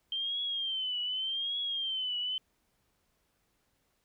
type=tone with vibrato; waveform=sine; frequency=3136 Hz; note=G7; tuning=in tune; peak=-31 dBFS; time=0.12-2.38 s; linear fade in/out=2 ms; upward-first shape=triangle; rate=0.85 Hz; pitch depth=120 cents each way; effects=pink hiss -75 dBFS RMS until 4.04 s